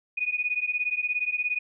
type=beating tone pair; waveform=sine; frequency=2464 / 2481 Hz; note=D#7 / D#7; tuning=-17 / -6 cents; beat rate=17 Hz; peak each=-28 dBFS; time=0.17-1.59 s; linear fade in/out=10 ms; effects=none